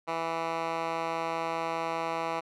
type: tone with band-pass filter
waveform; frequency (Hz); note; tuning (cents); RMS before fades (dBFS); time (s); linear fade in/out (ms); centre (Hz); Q
10% pulse; 164.81; E3; 0; -32; 0.07-2.41; 20; 1200; 0.96
effects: none